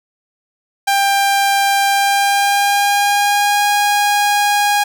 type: tone with pitch glide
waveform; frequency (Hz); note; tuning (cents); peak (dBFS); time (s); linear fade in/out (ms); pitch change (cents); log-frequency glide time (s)
sawtooth; 794 to 820.6; G5 to G#5; +22 to -21; -8; 0.87-4.84; 10; +57; 1.88-3.65
effects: none